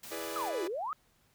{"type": "noise", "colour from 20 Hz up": "white", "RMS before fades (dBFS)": -46, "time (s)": [0.03, 0.49], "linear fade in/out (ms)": 5}
{"type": "chord", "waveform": "sawtooth", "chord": "E dominant seventh", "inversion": "none", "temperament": "equal", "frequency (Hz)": [329.6, 415.3, 493.9, 587.3], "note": ["E4", "G#4", "B4", "D5"], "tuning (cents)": [0, 0, 0, 0], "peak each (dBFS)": -39, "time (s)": [0.11, 0.68], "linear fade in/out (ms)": 10}
{"type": "exponential two-way sweep", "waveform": "sine", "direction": "down then up", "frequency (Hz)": [1318.5, 327.2, 1318.5], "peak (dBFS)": -33, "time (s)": [0.36, 0.93], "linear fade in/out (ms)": 0, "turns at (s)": 0.65}
{"effects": ["pink hiss -69 dBFS RMS until 1.34 s"]}